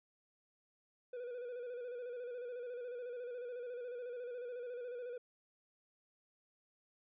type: tone with vibrato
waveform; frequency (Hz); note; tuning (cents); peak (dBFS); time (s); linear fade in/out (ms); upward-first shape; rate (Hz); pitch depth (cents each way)
triangle; 489.1; B4; -17; -40; 1.13-5.18; 5; square; 14; 43
effects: resampled to 8000 Hz

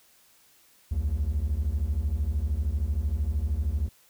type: beating tone pair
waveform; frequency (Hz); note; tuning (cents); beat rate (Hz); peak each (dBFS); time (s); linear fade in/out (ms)
triangle; 65.41 / 78.41; C2 / D#2; 0 / +14; 13; -25 / -24; 0.91-3.89; 10
effects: tanh soft clip ceiling -18 dBFS + white hiss -60 dBFS RMS until 4.09 s

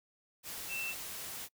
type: tone in noise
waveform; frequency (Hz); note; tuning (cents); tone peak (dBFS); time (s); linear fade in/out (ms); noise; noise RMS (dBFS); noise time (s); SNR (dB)
sine; 2677; E7; +26; -36; 0.68-0.95; 50; white; -43; 0.43-1.49; +4
effects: noise-tail reverb RT60 0.1 s tail -26 dB re dry

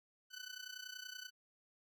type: tone with amplitude modulation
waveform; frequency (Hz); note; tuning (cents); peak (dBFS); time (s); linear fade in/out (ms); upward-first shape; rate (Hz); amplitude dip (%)
15% pulse; 1500; F#6; +23; -37; 0.3-1.31; 50; sine; 30.5; 80
effects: none

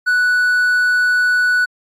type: tone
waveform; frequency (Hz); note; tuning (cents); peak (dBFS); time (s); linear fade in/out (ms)
triangle; 1480; F#6; 0; -10; 0.06-1.66; 20
effects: AAC 64 kbps

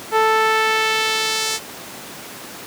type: tone with band-pass filter sweep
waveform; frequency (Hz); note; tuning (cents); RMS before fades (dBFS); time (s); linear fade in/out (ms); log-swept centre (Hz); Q
sawtooth; 440; A4; 0; -18; 0.11-1.6; 50; 990 to 6300; 1
effects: pink hiss -34 dBFS RMS until 2.66 s + high-pass 200 Hz 12 dB/octave

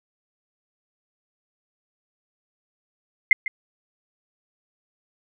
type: tone with echo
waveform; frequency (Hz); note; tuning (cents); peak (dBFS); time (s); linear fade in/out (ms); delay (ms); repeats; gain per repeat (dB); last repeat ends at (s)
sine; 2093; C7; 0; -9; 3.31-3.33; 2; 150; 1; -15; 3.48
effects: none

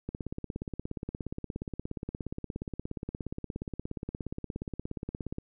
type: click train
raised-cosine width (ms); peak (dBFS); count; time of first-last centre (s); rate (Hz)
3; -22; 91; 0.09-5.384; 17
effects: none

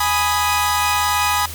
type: chord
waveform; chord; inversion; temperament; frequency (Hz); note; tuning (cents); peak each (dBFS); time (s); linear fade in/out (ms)
sawtooth; G# minor; none; equal; 830.6 / 987.8 / 1244.5; G#5 / B5 / D#6; 0 / 0 / 0; -17; 0-1.46; 5
effects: added 81 Hz sine -32 dBFS peak until 1.54 s + white hiss -33 dBFS RMS until 1.54 s

